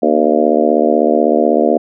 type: harmonic tone with a mistuned harmonic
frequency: 76.1 Hz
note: D#2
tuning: 38 cents flat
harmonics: 3 / 4 / 5 / 6 / 7 / 8 / 9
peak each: -17 / -17 / -17 / -17 / -17 / -17 / -17 dBFS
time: 0.02-1.78 s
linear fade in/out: 10 ms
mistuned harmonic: 3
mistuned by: +67 cents
effects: none